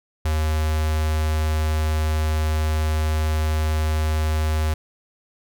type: tone with notch filter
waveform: square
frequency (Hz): 77.78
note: D#2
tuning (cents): 0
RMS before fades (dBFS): -21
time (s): 0.25-4.74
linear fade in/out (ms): 5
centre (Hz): 280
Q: 1.2
effects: none